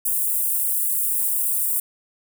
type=high-pass noise; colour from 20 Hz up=white; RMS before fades=-22 dBFS; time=0.05-1.8 s; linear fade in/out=5 ms; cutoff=8500 Hz; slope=48 dB/octave; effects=none